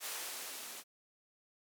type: noise with band-pass filter sweep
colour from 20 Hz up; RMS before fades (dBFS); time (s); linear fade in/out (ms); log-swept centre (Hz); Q
violet; -44; 0-0.84; 50; 570 to 240; 0.84
effects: none